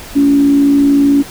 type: tone with frequency modulation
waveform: sine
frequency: 282.2 Hz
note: C#4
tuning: 31 cents sharp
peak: -6 dBFS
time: 0.15-1.23 s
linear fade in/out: 20 ms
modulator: 59.8 Hz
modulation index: 0.33
effects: pink hiss -31 dBFS RMS until 1.3 s